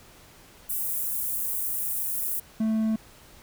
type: high-pass noise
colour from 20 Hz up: white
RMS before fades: -29 dBFS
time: 0.69-2.4 s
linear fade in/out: 10 ms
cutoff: 9800 Hz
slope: 24 dB/octave
type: tone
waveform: triangle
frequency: 220 Hz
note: A3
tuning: in tune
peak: -20 dBFS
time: 2.6-2.96 s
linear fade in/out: 5 ms
effects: pink hiss -52 dBFS RMS until 3.42 s